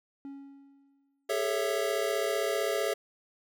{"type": "tone with exponential decay", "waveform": "triangle", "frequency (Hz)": 277.2, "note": "C#4", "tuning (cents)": 0, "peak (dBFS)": -36, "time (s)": [0.25, 1.31], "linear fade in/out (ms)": 1, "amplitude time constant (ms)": 230}
{"type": "chord", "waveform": "square", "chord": "A major seventh", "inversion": "third", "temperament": "equal with one note detuned", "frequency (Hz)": [404.6, 440, 554.4, 659.3], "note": ["G#4", "A4", "C#5", "E5"], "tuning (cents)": [-45, 0, 0, 0], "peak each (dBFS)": -34, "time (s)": [1.29, 2.94], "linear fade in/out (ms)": 10}
{"effects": []}